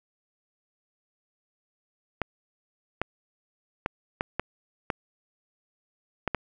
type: clicks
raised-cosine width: 0.5 ms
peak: -11 dBFS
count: 8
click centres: 2.217 / 3.016 / 3.861 / 4.209 / 4.396 / 4.902 / 6.277 / 6.347 s
effects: none